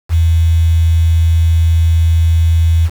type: tone with quantisation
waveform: sine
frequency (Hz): 82.41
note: E2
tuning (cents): 0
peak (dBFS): -7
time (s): 0.09-2.9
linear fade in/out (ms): 50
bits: 5
effects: none